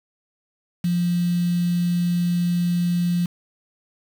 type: tone with quantisation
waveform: sine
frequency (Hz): 174.61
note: F3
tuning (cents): 0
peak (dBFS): -18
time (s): 0.84-3.26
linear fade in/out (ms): 5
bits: 6
effects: none